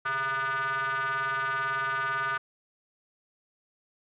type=ring-modulated tone; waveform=square; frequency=135.9 Hz; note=C#3; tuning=34 cents flat; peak=-25 dBFS; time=0.05-2.38 s; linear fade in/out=10 ms; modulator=1350 Hz; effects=resampled to 8000 Hz + 10-bit